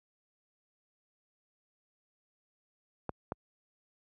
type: clicks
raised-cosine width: 1 ms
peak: -20 dBFS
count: 2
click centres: 3.093 / 3.321 s
effects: high-pass 60 Hz 12 dB/octave